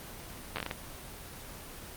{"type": "slowing click train", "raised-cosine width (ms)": 0.3, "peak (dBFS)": -17, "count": 7, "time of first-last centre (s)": [0.56, 0.712], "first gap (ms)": 10, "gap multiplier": 1.37, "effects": ["pink hiss -45 dBFS RMS until 1.96 s", "Opus 24 kbps"]}